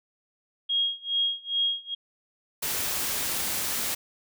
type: tone with tremolo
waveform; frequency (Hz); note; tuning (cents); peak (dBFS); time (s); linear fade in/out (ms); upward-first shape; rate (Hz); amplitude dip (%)
sine; 3270; G#7; -28; -21; 0.69-1.95; 10; sine; 2.4; 95
type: noise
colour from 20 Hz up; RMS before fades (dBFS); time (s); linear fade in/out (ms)
white; -29; 2.62-3.95; 10
effects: none